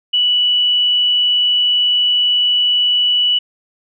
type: tone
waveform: sine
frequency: 2954 Hz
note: F#7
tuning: 3 cents flat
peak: -11 dBFS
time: 0.13-3.39 s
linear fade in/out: 10 ms
effects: none